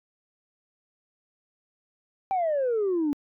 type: exponential sweep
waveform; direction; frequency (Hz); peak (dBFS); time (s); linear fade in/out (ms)
sine; down; 789 to 280; -21; 2.31-3.13; 0
effects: tanh soft clip ceiling -20 dBFS